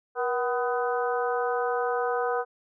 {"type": "harmonic tone with a mistuned harmonic", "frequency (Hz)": 250.3, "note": "B3", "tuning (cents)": 23, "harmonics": [2, 3, 4, 5, 6], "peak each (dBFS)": [-27, -30, -34, -33, -35], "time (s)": [0.15, 2.45], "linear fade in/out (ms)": 50, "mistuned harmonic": 2, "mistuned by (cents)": -68, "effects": []}